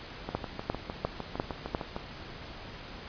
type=two click trains; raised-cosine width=1 ms; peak=-14 / -20 dBFS; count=5 / 12; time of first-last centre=0.35-1.749 / 0.29-1.964 s; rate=2.86 / 6.57 Hz; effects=pink hiss -44 dBFS RMS until 3.08 s + resampled to 11025 Hz

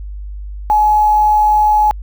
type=tone with quantisation; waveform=sine; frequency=847 Hz; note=G#5; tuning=34 cents sharp; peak=-8 dBFS; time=0.7-1.91 s; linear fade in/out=0 ms; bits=6; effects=added 50 Hz sine -24 dBFS peak until 2.02 s

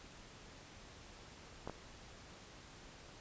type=clicks; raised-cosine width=1 ms; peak=-28 dBFS; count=2; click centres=1.675 / 1.697 s; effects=pink hiss -56 dBFS RMS until 3.2 s + resampled to 16000 Hz

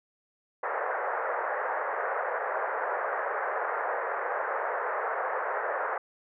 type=band-pass noise; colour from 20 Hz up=pink; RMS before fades=-31 dBFS; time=0.63-5.98 s; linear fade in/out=5 ms; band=460 to 1800 Hz; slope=48 dB/octave; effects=none

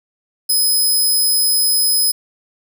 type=tone; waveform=10% pulse; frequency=5070 Hz; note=D#8; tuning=32 cents sharp; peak=-7 dBFS; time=0.49-2.12 s; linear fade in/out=10 ms; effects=none

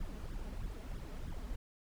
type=noise with flanger; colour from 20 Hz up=brown; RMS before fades=-42 dBFS; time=0-1.56 s; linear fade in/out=5 ms; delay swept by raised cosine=0.56 to 4.76 ms; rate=3.1 Hz; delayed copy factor=+0.85; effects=none

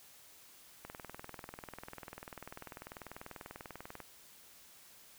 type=click train; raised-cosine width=0.5 ms; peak=-30 dBFS; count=65; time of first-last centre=0.85-4.003 s; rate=20.3 Hz; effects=white hiss -59 dBFS RMS until 5.18 s

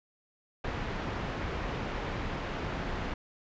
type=low-pass noise; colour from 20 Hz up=pink; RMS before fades=-35 dBFS; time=0.64-3.14 s; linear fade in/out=5 ms; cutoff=2300 Hz; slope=12 dB/octave; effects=resampled to 16000 Hz

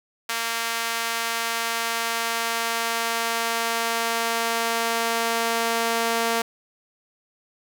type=tone with high-pass filter sweep; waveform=sawtooth; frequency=230 Hz; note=A#3; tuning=23 cents flat; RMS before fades=-25 dBFS; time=0.29-6.42 s; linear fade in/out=5 ms; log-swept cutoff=1300 to 540 Hz; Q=0.75; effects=none

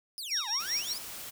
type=exponential two-way sweep; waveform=sawtooth; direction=down then up; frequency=5274 to 793 to 5274 Hz; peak=-34 dBFS; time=0.18-0.98 s; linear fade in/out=0 ms; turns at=0.49 s
type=tone with tremolo; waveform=sine; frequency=5588 Hz; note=F8; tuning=in tune; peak=-27 dBFS; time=0.3-0.94 s; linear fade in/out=20 ms; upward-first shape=sine; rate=5 Hz; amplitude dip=90%
type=tone with exponential decay; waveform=sine; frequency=3752 Hz; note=A#7; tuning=11 cents sharp; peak=-31 dBFS; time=0.37-0.88 s; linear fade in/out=1 ms; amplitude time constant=110 ms
type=noise; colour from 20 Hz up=white; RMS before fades=-42 dBFS; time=0.59-1.31 s; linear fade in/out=20 ms
effects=none

